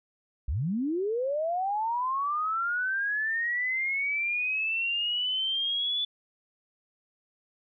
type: linear sweep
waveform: sine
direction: up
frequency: 51.91 to 3477 Hz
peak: -26 dBFS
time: 0.48-6.05 s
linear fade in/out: 5 ms
effects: none